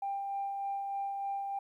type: tone with tremolo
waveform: sine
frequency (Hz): 793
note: G5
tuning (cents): +20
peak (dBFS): -31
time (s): 0.02-1.59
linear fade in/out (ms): 5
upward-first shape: sine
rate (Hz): 3.3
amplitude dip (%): 30
effects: tanh soft clip ceiling -28 dBFS + 12-bit